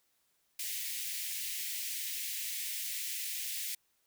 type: high-pass noise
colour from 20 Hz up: white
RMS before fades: -38 dBFS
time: 0.59-3.75 s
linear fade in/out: 5 ms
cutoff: 1900 Hz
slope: 48 dB/octave
effects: white hiss -75 dBFS RMS until 4.06 s